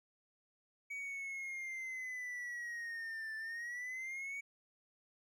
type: linear two-way sweep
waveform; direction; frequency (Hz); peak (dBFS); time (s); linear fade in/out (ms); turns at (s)
triangle; down then up; 2265 to 1759 to 2256; -39; 0.9-4.41; 10; 3.36
effects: none